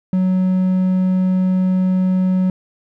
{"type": "tone", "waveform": "triangle", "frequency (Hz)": 185.5, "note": "F#3", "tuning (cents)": 5, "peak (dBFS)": -11, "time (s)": [0.13, 2.5], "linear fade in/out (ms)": 2, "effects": []}